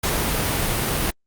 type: noise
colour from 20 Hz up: pink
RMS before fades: -22 dBFS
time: 0.03-1.11 s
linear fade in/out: 10 ms
effects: Opus 48 kbps